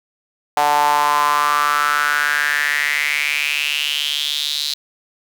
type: tone with high-pass filter sweep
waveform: sawtooth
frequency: 146.83 Hz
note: D3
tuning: in tune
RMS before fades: -18 dBFS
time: 0.57-4.74 s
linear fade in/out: 0 ms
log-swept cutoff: 790 to 4100 Hz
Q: 6.1
effects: none